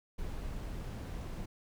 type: noise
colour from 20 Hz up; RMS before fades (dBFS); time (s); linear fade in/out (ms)
brown; -40; 0.18-1.46; 10
effects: none